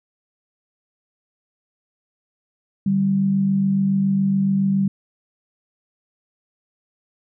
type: tone pair together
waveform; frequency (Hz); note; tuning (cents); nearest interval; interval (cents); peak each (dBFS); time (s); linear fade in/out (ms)
sine; 147.9 / 195.04; D3 / G3; +13 / -8; perfect fourth; 479; -26 / -16; 2.86-4.88; 5
effects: none